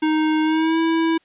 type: tone with pitch glide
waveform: square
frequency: 311.1 to 327.1 Hz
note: D#4 to E4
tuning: 0 to -13 cents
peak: -17 dBFS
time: 0.02-1.18 s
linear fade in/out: 10 ms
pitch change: +87 cents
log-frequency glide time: 0.43-0.79 s
effects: white hiss -61 dBFS RMS until 1.24 s + resampled to 8000 Hz